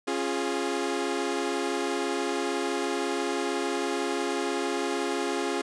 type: chord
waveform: sawtooth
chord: Db major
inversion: none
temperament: equal with one note detuned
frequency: 273.2 / 349.2 / 415.3 Hz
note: Db4 / F4 / Ab4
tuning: -25 / 0 / 0 cents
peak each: -28 / -27 / -27 dBFS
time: 0.07-5.62 s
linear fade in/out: 10 ms
effects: resampled to 22050 Hz